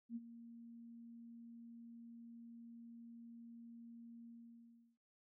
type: tone with ADSR envelope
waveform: sine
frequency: 233.1 Hz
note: A#3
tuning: in tune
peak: -40 dBFS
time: 0.09-4.98 s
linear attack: 69 ms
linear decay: 33 ms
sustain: -13 dB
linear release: 710 ms
effects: none